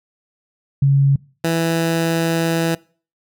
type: tone pair in turn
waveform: sine / 15% pulse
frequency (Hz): 138.59 / 165.22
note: C#3 / E3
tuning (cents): 0 / +4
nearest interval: minor third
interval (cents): 304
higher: second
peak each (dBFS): -10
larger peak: neither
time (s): 0.82-1.16 / 1.44-2.75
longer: second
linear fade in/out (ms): 5
effects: noise-tail reverb RT60 0.4 s tail -23 dB re dry